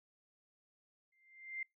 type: tone with exponential growth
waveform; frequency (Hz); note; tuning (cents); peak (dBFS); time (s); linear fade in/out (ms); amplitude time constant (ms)
sine; 2093; C7; 0; -36; 1.12-1.63; 5; 110
effects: noise-tail reverb RT60 0.2 s tail -26 dB re dry